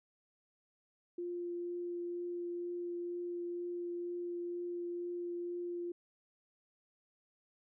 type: tone with vibrato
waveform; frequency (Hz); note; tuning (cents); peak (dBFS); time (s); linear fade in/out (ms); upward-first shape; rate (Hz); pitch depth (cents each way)
sine; 349.2; F4; 0; -37; 1.18-5.92; 5; triangle; 2.1; 9
effects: none